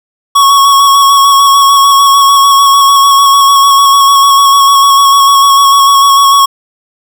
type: tone with vibrato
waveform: square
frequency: 1108.7 Hz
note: C#6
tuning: in tune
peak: -3 dBFS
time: 0.35-6.46 s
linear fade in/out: 10 ms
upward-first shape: square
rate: 6.7 Hz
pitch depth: 19 cents each way
effects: none